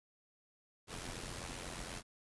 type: noise with amplitude modulation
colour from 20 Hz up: pink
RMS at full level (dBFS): -42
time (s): 0.87-2.03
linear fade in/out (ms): 50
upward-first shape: sine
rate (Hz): 88.1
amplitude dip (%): 65
effects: resampled to 24000 Hz